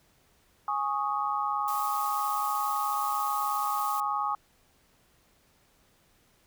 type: chord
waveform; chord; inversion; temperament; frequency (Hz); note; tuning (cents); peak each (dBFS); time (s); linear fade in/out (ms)
sine; Ab suspended fourth; none; just; 830.6 / 1107.5 / 1245.9; Ab5 / Db6 / Eb6; 0 / -2 / +2; -31; 0.68-4.35; 2
type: noise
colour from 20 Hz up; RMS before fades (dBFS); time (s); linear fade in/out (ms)
blue; -40; 1.68-4; 0
effects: pink hiss -65 dBFS RMS until 6.46 s